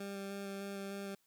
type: tone with vibrato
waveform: 20% pulse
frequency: 197.8 Hz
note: G3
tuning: 16 cents sharp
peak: -36 dBFS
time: 0-1.15 s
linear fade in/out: 5 ms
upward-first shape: square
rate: 3.3 Hz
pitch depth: 9 cents each way
effects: white hiss -75 dBFS RMS until 1.26 s